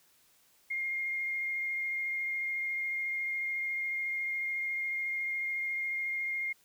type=tone with vibrato; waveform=sine; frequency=2127 Hz; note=C7; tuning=28 cents sharp; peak=-31 dBFS; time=0.7-6.53 s; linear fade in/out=10 ms; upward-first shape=sine; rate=14 Hz; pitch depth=11 cents each way; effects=white hiss -66 dBFS RMS until 6.64 s